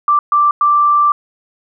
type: tone bursts at uneven times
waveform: sine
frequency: 1174.7 Hz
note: D6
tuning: in tune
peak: -8 dBFS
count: 3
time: 0.08-0.19 / 0.32-0.51 / 0.61-1.12 s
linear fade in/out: 2 ms
effects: none